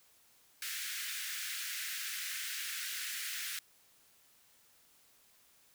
pink high-pass noise, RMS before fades -40 dBFS, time 0.62-3.59 s, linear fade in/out 2 ms, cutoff 1500 Hz, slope 48 dB/octave, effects white hiss -66 dBFS RMS until 5.74 s

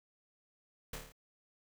pink noise with echo, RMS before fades -41 dBFS, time 0.93-0.96 s, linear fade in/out 5 ms, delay 27 ms, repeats 6, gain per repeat -3 dB, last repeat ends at 1.122 s, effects none

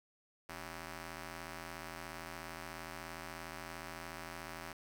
5% pulse ring-modulated tone, 170.6 Hz, F3, 40 cents flat, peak -30 dBFS, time 0.49-4.73 s, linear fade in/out 5 ms, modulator 465 Hz, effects none

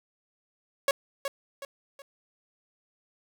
sawtooth tone with echo, 554.4 Hz, C#5, in tune, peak -17 dBFS, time 0.88-0.91 s, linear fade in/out 2 ms, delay 370 ms, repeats 3, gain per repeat -8 dB, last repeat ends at 2.02 s, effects none

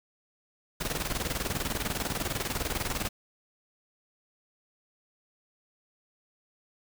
pink noise with tremolo, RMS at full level -30 dBFS, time 0.8-3.09 s, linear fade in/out 10 ms, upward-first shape square, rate 20 Hz, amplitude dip 65%, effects none

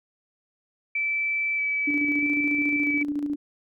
sine tone with vibrato, 2308 Hz, D7, 31 cents flat, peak -23 dBFS, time 0.95-3.03 s, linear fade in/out 5 ms, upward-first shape square, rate 0.79 Hz, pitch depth 9 cents each way
sine tone with tremolo, 291.2 Hz, D4, 15 cents flat, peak -23 dBFS, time 1.87-3.36 s, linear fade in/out 10 ms, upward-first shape square, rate 14 Hz, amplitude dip 45%
effects none

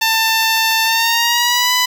10% pulse tone with pitch glide, 893 to 996.6 Hz, A5 to B5, +25 to +15 cents, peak -4 dBFS, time 0.01-1.86 s, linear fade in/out 10 ms, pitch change +190 cents, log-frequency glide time 0.84-1.73 s, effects none

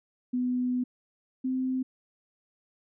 sine tone pair in turn, 249.5 / 258.7 Hz, B3 / C4, +18 / -19 cents, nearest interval minor second, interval 63 cents, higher second, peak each -25 / -26 dBFS, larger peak first, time 0.33-0.84 / 1.44-1.83 s, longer first, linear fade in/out 10 ms, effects none

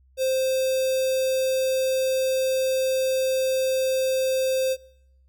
square tone with notch filter, 523.3 Hz, C5, in tune, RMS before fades -23 dBFS, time 0.17-4.77 s, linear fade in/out 50 ms, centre 1700 Hz, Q 1.1, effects noise-tail reverb RT60 0.8 s tail -24 dB re dry + added 65 Hz sine -55 dBFS peak until 5.28 s

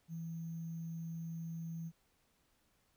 sine tone with sample-and-hold, 164.81 Hz, E3, in tune, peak -40 dBFS, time 0.08-1.92 s, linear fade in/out 50 ms, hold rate 6300 Hz, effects pink hiss -75 dBFS RMS until 2.96 s

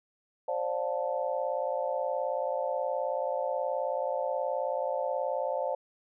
sine chord, D minor seventh, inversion third, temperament just, 528.6 / 587.3 / 704.8 / 881 Hz, C5 / D5 / F5 / A5, +18 / 0 / +16 / +2 cents, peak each -32 / -33 / -36 / -36 dBFS, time 0.48-5.75 s, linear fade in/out 5 ms, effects none

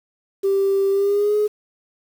sine tone with pitch glide, 392 to 420.1 Hz, G4 to G#4, 0 to +20 cents, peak -14 dBFS, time 0.43-1.48 s, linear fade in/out 20 ms, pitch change +120 cents, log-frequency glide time 0.91-1.36 s, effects tanh soft clip ceiling -12 dBFS + 7-bit

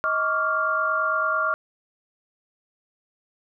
sine tone cluster, 631 / 1114 / 1163 / 1395 Hz, D#5 / C#6 / D6 / F6, +24 / +8 / -17 / -2 cents, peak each -29 / -30 / -26 / -23 dBFS, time 0.04-1.54 s, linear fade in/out 0 ms, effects none

